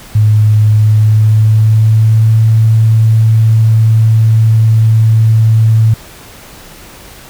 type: tone with pitch glide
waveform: sine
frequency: 106.9 to 111.18 Hz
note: A2 to A2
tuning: -49 to +18 cents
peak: -4 dBFS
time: 0.15-5.94 s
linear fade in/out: 5 ms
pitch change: +67 cents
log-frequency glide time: 0.67-2.41 s
effects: pink hiss -34 dBFS RMS until 7.29 s